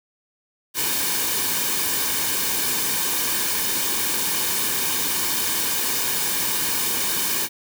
white noise with comb filter, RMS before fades -23 dBFS, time 0.74-7.49 s, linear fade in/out 50 ms, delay 1.5 ms, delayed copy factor -0.6, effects none

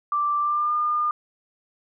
sine tone with pitch glide, 1174.7 to 1210.5 Hz, D6 to D#6, 0 to -48 cents, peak -20 dBFS, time 0.12-1.11 s, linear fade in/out 2 ms, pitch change +52 cents, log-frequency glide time 0.4-0.74 s, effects none

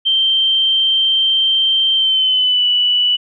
sine tone with pitch glide, 3136 to 2960 Hz, G7 to F#7, 0 to 0 cents, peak -11 dBFS, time 0.05-3.17 s, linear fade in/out 20 ms, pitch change -100 cents, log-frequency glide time 1.95-2.66 s, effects none

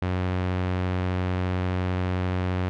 sawtooth tone with low-pass filter, 91.5 Hz, F#2, 19 cents flat, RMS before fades -26 dBFS, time 0.02-2.69 s, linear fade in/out 0 ms, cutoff 2700 Hz, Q 0.87, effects none

